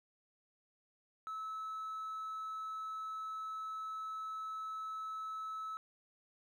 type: tone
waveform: triangle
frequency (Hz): 1300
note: E6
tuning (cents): -24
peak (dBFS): -37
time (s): 1.27-5.77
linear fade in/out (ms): 0
effects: tanh soft clip ceiling -35 dBFS + 13-bit